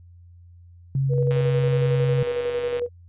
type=tone with pitch glide; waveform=sine; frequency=135.5 to 134.49 Hz; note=C#3 to C3; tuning=-39 to +48 cents; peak=-19 dBFS; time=0.95-2.23 s; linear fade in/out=2 ms; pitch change=-13 cents; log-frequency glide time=1.12-1.98 s
type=tone with tremolo; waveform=sine; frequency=483.7 Hz; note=B4; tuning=36 cents flat; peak=-21 dBFS; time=1.09-2.89 s; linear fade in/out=50 ms; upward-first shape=square; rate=11 Hz; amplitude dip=40%
type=click train; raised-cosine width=0.3 ms; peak=-20 dBFS; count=200; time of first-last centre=1.31-2.795 s; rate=134 Hz
effects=added 87 Hz sine -45 dBFS peak until 3.08 s + resampled to 8000 Hz